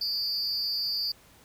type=tone with amplitude modulation; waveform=triangle; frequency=4699 Hz; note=D8; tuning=in tune; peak=-22 dBFS; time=0.01-1.12 s; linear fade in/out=5 ms; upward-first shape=sine; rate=246 Hz; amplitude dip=95%; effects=pink hiss -57 dBFS RMS until 1.44 s